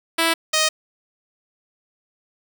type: tone pair in turn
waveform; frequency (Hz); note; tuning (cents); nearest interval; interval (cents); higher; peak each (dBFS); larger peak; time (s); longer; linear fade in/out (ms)
5% pulse; 329.6 / 623.8; E4 / D#5; 0 / +4; major seventh; 1104; second; -5; neither; 0.18-0.34 / 0.53-0.69; neither; 10
effects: none